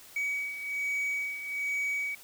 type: beating tone pair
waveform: sine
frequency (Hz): 2265 / 2266.2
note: C#7 / C#7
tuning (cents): +37 / +38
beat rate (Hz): 1.2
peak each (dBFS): -34 / -29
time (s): 0.16-2.15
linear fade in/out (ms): 5
effects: tanh soft clip ceiling -27 dBFS + white hiss -52 dBFS RMS until 2.23 s